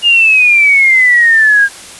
sine exponential sweep, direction down, 2864 to 1604 Hz, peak -4 dBFS, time 0.02-1.69 s, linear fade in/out 50 ms, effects white hiss -31 dBFS RMS until 1.99 s + resampled to 24000 Hz

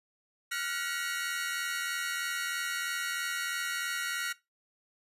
sawtooth chord, Gb major seventh, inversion third, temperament equal with one note detuned, 1396.9 / 1480 / 1910.4 / 2217 Hz, F6 / Gb6 / Bb6 / Db7, 0 / 0 / +42 / 0 cents, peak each -33 / -35 / -33 / -38 dBFS, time 0.51-4.33 s, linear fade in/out 10 ms, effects noise-tail reverb RT60 0.2 s tail -19 dB re dry + resampled to 32000 Hz

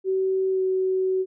sine tone with pitch glide, 380 to 375.9 Hz, F#4 to F#4, +46 to +27 cents, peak -20 dBFS, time 0.04-1.26 s, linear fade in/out 50 ms, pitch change -19 cents, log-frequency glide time 0.5-0.62 s, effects none

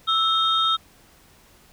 sine tone cluster, 1315 / 3215 / 3686 Hz, E6 / G7 / A#7, -5 / +43 / -20 cents, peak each -20 / -27 / -21 dBFS, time 0.07-0.77 s, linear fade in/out 20 ms, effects tanh soft clip ceiling -9 dBFS + pink hiss -54 dBFS RMS until 1.72 s

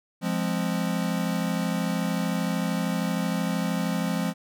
square chord, F minor, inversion none, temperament equal with one note detuned, 174.61 / 207.7 / 260.4 Hz, F3 / Ab3 / C4, 0 / 0 / -8 cents, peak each -28 / -30 / -32 dBFS, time 0.21-4.34 s, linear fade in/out 50 ms, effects none

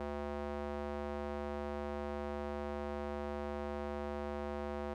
square tone with band-pass filter, 72.6 Hz, D2, 19 cents flat, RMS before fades -40 dBFS, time 0-4.94 s, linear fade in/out 5 ms, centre 620 Hz, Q 0.97, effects none

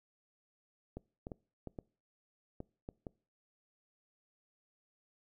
clicks, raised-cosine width 2 ms, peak -29 dBFS, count 8, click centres 0.97 / 1.269 / 1.318 / 1.673 / 1.788 / 2.604 / 2.889 / 3.068 s, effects noise-tail reverb RT60 0.4 s tail -24 dB re dry

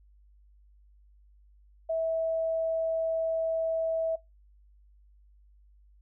sine tone, 651 Hz, E5, 22 cents flat, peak -26 dBFS, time 1.89-4.16 s, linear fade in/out 10 ms, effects noise-tail reverb RT60 0.2 s tail -21 dB re dry + added 50 Hz sine -56 dBFS peak until 6.01 s

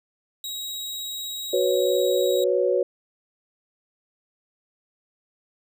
sawtooth tone, 3821 Hz, A#7, 42 cents sharp, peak -27 dBFS, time 0.44-2.44 s, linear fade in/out 2 ms
sine chord, F# suspended fourth, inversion none, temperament just, 370 / 493.3 / 555 Hz, F#4 / B4 / C#5, 0 / -2 / +2 cents, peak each -23 dBFS, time 1.53-2.83 s, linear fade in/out 5 ms
effects none

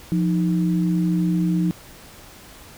sine tone pair together, 175.1 / 312 Hz, F3 / D#4, +5 / +5 cents, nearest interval minor seventh, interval 1000 cents, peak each -18 / -24 dBFS, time 0.12-1.71 s, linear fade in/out 0 ms, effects pink hiss -44 dBFS RMS until 2.77 s

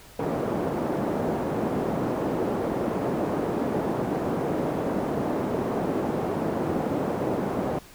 pink band-pass noise, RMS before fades -27 dBFS, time 0.19-7.79 s, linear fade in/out 5 ms, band 210 to 640 Hz, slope 12 dB/octave, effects pink hiss -49 dBFS RMS until 7.94 s

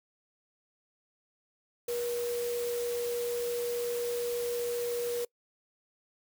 sine tone in noise, 479 Hz, A#4, 47 cents sharp, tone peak -30 dBFS, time 1.88-5.25 s, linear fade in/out 5 ms, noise white, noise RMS -42 dBFS, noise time 1.88-5.25 s, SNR +9 dB, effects noise-tail reverb RT60 0.1 s tail -25 dB re dry

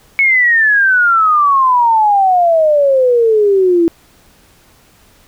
sine exponential sweep, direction down, 2217 to 329.6 Hz, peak -7 dBFS, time 0.19-3.88 s, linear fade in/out 0 ms, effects pink hiss -48 dBFS RMS until 5.27 s

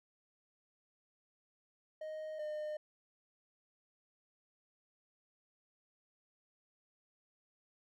triangle tone pair in turn, 622.3 / 607.7 Hz, D#5 / D#5, 0 / -41 cents, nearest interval unison, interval 41 cents, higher first, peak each -39 / -36 dBFS, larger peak second, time 2.01-2.39 / 2.39-2.77 s, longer neither, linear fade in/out 5 ms, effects none

